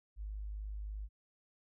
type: tone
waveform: sine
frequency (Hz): 51.6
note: G#1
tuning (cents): -10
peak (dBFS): -39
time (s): 0.16-1.09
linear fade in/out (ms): 50
effects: none